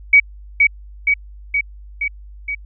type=tone with echo; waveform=sine; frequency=2263 Hz; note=C#7; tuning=35 cents sharp; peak=-5 dBFS; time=0.13-0.2 s; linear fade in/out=5 ms; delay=470 ms; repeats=5; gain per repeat=-3 dB; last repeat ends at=2.55 s; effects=added 50 Hz sine -35 dBFS peak until 2.65 s